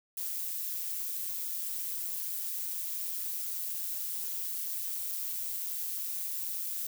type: noise with amplitude modulation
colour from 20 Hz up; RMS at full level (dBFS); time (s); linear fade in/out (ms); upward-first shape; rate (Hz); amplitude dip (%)
violet; -33; 0.17-6.87; 5; sine; 176; 60
effects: none